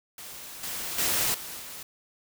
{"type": "noise with level steps", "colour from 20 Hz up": "white", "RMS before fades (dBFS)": [-42, -34, -26, -39, -41], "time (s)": [0.18, 1.83], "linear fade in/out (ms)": 2, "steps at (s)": [0.63, 0.98, 1.34, 1.59], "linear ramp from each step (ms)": 5, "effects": []}